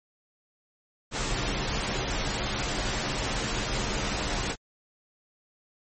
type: noise with comb filter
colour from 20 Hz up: pink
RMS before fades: -29 dBFS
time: 1.11-4.56 s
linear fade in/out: 50 ms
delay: 12 ms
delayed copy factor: -0.6
effects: MP3 32 kbps